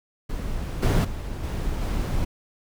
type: noise with level steps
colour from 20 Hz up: brown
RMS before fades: -29 / -18 / -31 / -27 / -25 dBFS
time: 0.29-2.25 s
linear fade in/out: 10 ms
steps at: 0.82 / 1.04 / 1.43 / 1.81 s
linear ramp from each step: 10 ms
effects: none